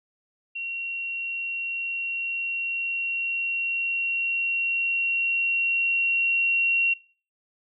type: tone with level ramp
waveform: sine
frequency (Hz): 2741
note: F7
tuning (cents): -33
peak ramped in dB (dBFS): -29 to -19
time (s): 0.55-6.94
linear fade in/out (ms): 10
effects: noise-tail reverb RT60 0.4 s tail -20 dB re dry